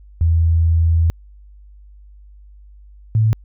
sine tone pair in turn, 82.41 / 110 Hz, E2 / A2, 0 / 0 cents, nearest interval perfect fourth, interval 500 cents, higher second, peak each -11 dBFS, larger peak neither, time 0.21-1.1 / 3.15-3.33 s, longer first, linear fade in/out 0 ms, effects added 50 Hz sine -40 dBFS peak until 3.44 s

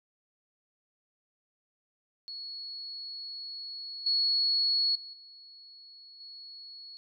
sine tone with level steps, 4363 Hz, C#8, 28 cents flat, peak -38 / -24 / -42 / -49 / -44 dBFS, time 2.28-6.97 s, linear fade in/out 0 ms, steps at 4.06 / 4.95 / 5.13 / 6.2 s, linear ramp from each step 5 ms, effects none

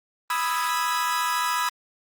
40% pulse chord, E major seventh, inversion second, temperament equal, 987.8 / 1244.5 / 1318.5 / 1661.2 Hz, B5 / D#6 / E6 / G#6, 0 / 0 / 0 / 0 cents, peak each -25 / -28 / -30 / -30 dBFS, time 0.3-1.69 s, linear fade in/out 2 ms, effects Opus 24 kbps

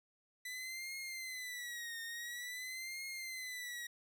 sawtooth tone with vibrato, 1986 Hz, B6, 9 cents sharp, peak -39 dBFS, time 0.45-3.87 s, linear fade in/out 5 ms, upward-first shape triangle, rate 0.48 Hz, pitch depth 140 cents each way, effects none

